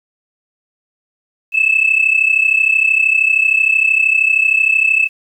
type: tone pair together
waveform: sine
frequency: 2600 / 2633 Hz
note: E7 / E7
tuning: -24 / -3 cents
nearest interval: unison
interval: 21 cents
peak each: -12 dBFS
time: 1.52-5.09 s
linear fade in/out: 50 ms
effects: tanh soft clip ceiling -3 dBFS + 8-bit